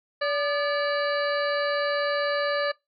harmonic tone with a mistuned harmonic, 576 Hz, D5, 34 cents flat, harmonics 1 / 2 / 3 / 4 / 5 / 7 / 8, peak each -25 / -31 / -29 / -39 / -40 / -37 / -38 dBFS, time 0.21-2.72 s, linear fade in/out 10 ms, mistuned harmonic 2, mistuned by +70 cents, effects noise-tail reverb RT60 0.2 s tail -23 dB re dry

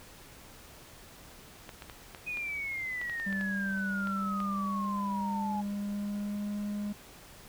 clicks, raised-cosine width 0.3 ms, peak -27 dBFS, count 12, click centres 1.692 / 1.822 / 1.898 / 2.148 / 2.372 / 3.015 / 3.097 / 3.199 / 3.327 / 3.411 / 4.072 / 4.403 s
sine exponential sweep, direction down, 2510 to 830.6 Hz, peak -33 dBFS, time 2.26-5.62 s, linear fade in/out 20 ms
triangle tone with pitch glide, 196 to 206.1 Hz, G3 to G#3, 0 to -13 cents, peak -30 dBFS, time 3.26-6.93 s, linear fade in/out 10 ms, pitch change +87 cents, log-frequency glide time 3.89-6.51 s
effects pink hiss -52 dBFS RMS until 7.48 s

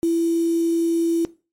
sine tone with quantisation, 333.7 Hz, E4, 21 cents sharp, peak -16 dBFS, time 0.03-1.25 s, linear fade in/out 0 ms, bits 6, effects noise-tail reverb RT60 0.3 s tail -18 dB re dry + MP3 64 kbps

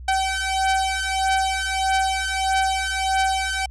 sawtooth beating tone pair, 767 / 768.6 Hz, G5 / G5, -38 / -34 cents, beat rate 1.6 Hz, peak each -19 dBFS, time 0.08-3.66 s, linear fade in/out 5 ms, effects added 62 Hz sine -34 dBFS peak until 3.7 s + resampled to 24000 Hz

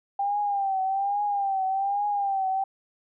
sine tone with vibrato, 792 Hz, G5, 18 cents sharp, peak -23 dBFS, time 0.19-2.64 s, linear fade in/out 5 ms, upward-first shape triangle, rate 1.2 Hz, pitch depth 82 cents each way, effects none

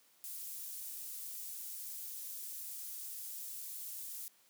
pink high-pass noise, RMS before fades -45 dBFS, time 0.24-4.28 s, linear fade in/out 0 ms, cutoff 11000 Hz, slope 12 dB/octave, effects white hiss -68 dBFS RMS until 4.49 s + high-pass 150 Hz 12 dB/octave

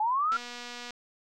sine linear sweep, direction up, 831 to 1399 Hz, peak -24 dBFS, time 0-0.37 s, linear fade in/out 5 ms
click train, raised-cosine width 0.2 ms, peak -24 dBFS, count 143, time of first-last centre 0.32-0.907 s, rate 242 Hz
effects none

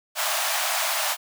pink high-pass noise, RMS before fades -25 dBFS, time 0.15-1.17 s, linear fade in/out 50 ms, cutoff 600 Hz, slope 96 dB/octave, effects none

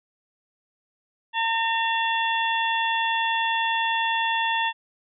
harmonic tone with a mistuned harmonic, 910 Hz, A#5, 42 cents flat, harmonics 1 / 2 / 3 / 4, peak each -24 / -27 / -29 / -30 dBFS, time 1.33-4.73 s, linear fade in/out 50 ms, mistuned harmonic 4, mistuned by -98 cents, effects none

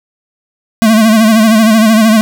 square tone with vibrato, 220 Hz, A3, in tune, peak -5 dBFS, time 0.82-2.21 s, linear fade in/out 0 ms, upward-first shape sine, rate 13 Hz, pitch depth 65 cents each way, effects none

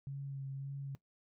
sine tone with vibrato, 137.4 Hz, C#3, 15 cents flat, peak -39 dBFS, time 0.07-0.95 s, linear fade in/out 0 ms, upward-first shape sine, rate 1.8 Hz, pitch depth 22 cents each way, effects noise-tail reverb RT60 0.1 s tail -17 dB re dry

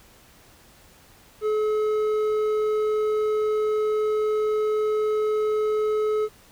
sine tone with hard clipping, 428.1 Hz, A4, 47 cents flat, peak -22 dBFS, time 1.41-6.29 s, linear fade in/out 50 ms, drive 6 dB, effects pink hiss -53 dBFS RMS until 6.51 s

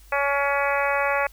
harmonic tone, 281.4 Hz, C#4, 26 cents sharp, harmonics 2 / 3 / 4 / 5 / 6 / 7 / 8 / 9, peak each -25 / -27 / -28 / -29 / -30 / -30 / -31 / -32 dBFS, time 0.12-1.27 s, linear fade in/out 5 ms, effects added 50 Hz sine -47 dBFS peak until 1.32 s + white hiss -55 dBFS RMS until 1.32 s

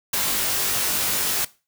white noise with comb filter, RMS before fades -23 dBFS, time 0.13-1.45 s, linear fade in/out 5 ms, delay 20 ms, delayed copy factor +0.75, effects noise-tail reverb RT60 0.3 s tail -19 dB re dry

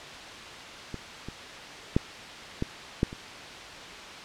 clicks, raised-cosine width 3 ms, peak -22 / -24 / -8 / -14 / -9 / -26 dBFS, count 6, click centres 0.943 / 1.286 / 1.965 / 2.624 / 3.031 / 3.129 s, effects white hiss -41 dBFS RMS until 4.24 s + low-pass 4000 Hz 12 dB/octave

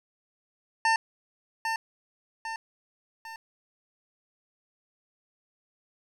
25% pulse tone with echo, 900 Hz, A5, 39 cents sharp, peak -17 dBFS, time 0.85-0.96 s, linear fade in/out 2 ms, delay 800 ms, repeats 3, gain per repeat -6 dB, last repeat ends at 3.36 s, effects low-pass 6000 Hz 12 dB/octave + 9-bit

